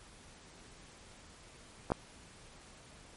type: clicks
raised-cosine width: 1 ms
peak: -21 / -14 dBFS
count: 2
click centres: 1.903 / 1.919 s
effects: pink hiss -56 dBFS RMS until 3.16 s + MP3 48 kbps